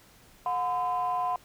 triangle ring-modulated tone, 146.83 Hz, D3, in tune, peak -20 dBFS, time 0.46-1.36 s, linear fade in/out 2 ms, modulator 871 Hz, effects tanh soft clip ceiling -19 dBFS + pink hiss -57 dBFS RMS until 1.44 s

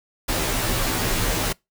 pink noise with comb filter, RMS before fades -23 dBFS, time 0.28-1.53 s, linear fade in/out 10 ms, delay 14 ms, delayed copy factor -1, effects noise-tail reverb RT60 0.2 s tail -25 dB re dry

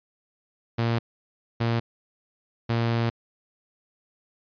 sawtooth tone bursts at uneven times, 116.2 Hz, A#2, 5 cents flat, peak -18 dBFS, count 3, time 0.78-0.99 / 1.6-1.8 / 2.69-3.1 s, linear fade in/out 10 ms, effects resampled to 11025 Hz

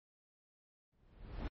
brown noise with exponential growth, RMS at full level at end -36 dBFS, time 0.92-1.48 s, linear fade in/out 5 ms, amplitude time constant 120 ms, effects low-pass 4000 Hz 12 dB/octave + MP3 32 kbps

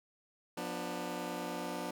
15% pulse chord, B diminished, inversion second, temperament just, 177.8 / 246.9 / 296.3 Hz, F3 / B3 / D4, +31 / 0 / +15 cents, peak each -36 / -36 / -35 dBFS, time 0.57-1.91 s, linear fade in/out 5 ms, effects none

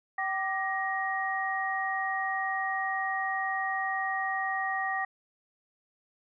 sine tone cluster, 770 / 1180 / 1882 Hz, G5 / D6 / A#6, -31 / +8 / +16 cents, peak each -32 / -36 / -31 dBFS, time 0.18-5.05 s, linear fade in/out 5 ms, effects none

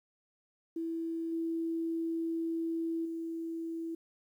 sine tone with level steps, 329.6 Hz, E4, in tune, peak -33 / -31 / -35 dBFS, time 0.76-3.95 s, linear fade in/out 5 ms, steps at 1.32 / 3.05 s, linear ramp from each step 5 ms, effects 11-bit

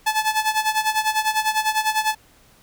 sawtooth tone with tremolo, 866 Hz, A5, 28 cents flat, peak -12 dBFS, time 0.06-2.15 s, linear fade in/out 10 ms, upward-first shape sine, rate 10 Hz, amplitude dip 80%, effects pink hiss -54 dBFS RMS until 2.62 s

